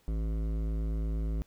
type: tone with hard clipping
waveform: sine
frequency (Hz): 54.2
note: A1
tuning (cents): -25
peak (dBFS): -31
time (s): 0.08-1.42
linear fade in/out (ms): 0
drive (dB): 14
effects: pink hiss -67 dBFS RMS until 1.46 s